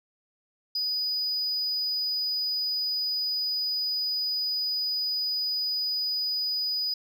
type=tone; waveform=sine; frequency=4960 Hz; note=D#8; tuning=6 cents flat; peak=-23 dBFS; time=0.75-6.94 s; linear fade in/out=5 ms; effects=tanh soft clip ceiling -25 dBFS